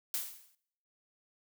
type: noise with exponential decay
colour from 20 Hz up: blue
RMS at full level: -32 dBFS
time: 0.14-0.55 s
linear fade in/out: 1 ms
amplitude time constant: 89 ms
effects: noise-tail reverb RT60 0.7 s tail -21 dB re dry